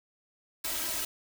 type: noise with comb filter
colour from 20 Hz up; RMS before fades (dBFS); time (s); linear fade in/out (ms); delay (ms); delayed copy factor
white; -33; 0.64-1.05; 5; 3.1; +1
effects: none